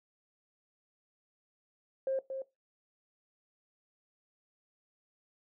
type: tone with echo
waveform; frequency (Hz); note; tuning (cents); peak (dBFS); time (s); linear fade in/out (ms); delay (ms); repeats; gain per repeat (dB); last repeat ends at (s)
sine; 533; C5; +32; -28; 2.07-2.19; 2; 230; 1; -7; 2.42
effects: noise-tail reverb RT60 0.2 s tail -18 dB re dry + tanh soft clip ceiling -24 dBFS